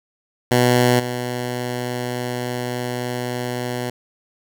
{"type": "tone with level steps", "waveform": "10% pulse", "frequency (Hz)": 123.47, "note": "B2", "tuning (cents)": 0, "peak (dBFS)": [-5, -15], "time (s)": [0.51, 3.9], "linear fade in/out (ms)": 5, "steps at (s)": 0.99, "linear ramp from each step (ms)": 10, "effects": []}